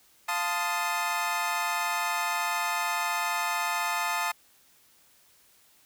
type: chord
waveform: 25% pulse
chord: F dominant seventh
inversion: none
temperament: equal with one note detuned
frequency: 698.5 / 880 / 1035.7 / 1244.5 Hz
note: F5 / A5 / C6 / Eb6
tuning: 0 / 0 / -18 / 0 cents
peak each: -31 / -27 / -31 / -28 dBFS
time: 0.28-4.32 s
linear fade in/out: 10 ms
effects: white hiss -61 dBFS RMS until 5.85 s